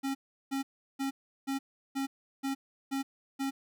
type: tone bursts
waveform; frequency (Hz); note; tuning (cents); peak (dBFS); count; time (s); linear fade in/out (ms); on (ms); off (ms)
square; 271.8; C#4; -34; -31; 8; 0.03-3.51; 20; 120; 360
effects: none